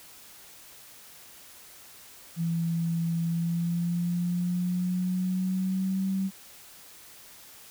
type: tone with pitch glide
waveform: sine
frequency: 167 to 191.83 Hz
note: E3 to G3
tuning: +23 to -37 cents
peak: -25 dBFS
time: 2.36-6.31 s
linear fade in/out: 50 ms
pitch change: +240 cents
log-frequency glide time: 3.25-6.08 s
effects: white hiss -50 dBFS RMS until 7.7 s